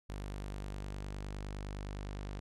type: tone with low-pass filter sweep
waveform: sawtooth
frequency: 49.75 Hz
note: G1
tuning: 26 cents sharp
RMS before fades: -42 dBFS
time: 0.09-2.4 s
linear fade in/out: 10 ms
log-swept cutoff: 11000 to 6600 Hz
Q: 0.82
effects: none